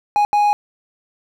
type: tone bursts at uneven times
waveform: triangle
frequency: 828 Hz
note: G#5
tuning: 5 cents flat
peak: -10 dBFS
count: 2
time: 0.16-0.25 / 0.33-0.53 s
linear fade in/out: 0 ms
effects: none